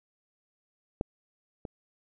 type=clicks; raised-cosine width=2 ms; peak=-15 / -24 dBFS; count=2; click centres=1.011 / 1.652 s; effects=none